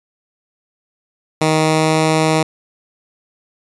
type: tone with pitch glide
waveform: 10% pulse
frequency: 156.9 to 157.9 Hz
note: D#3 to D#3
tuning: +15 to +26 cents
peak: -4 dBFS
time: 1.41-2.43 s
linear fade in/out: 5 ms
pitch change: +11 cents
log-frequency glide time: 1.59-2 s
effects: resampled to 24000 Hz